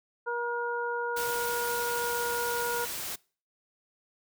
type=harmonic tone; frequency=476.4 Hz; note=A#4; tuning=38 cents sharp; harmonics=1 / 2 / 3; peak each=-33 / -33 / -33 dBFS; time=0.26-2.86 s; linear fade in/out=20 ms
type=noise; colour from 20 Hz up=white; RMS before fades=-36 dBFS; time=1.16-3.16 s; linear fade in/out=10 ms
effects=noise-tail reverb RT60 0.4 s tail -24 dB re dry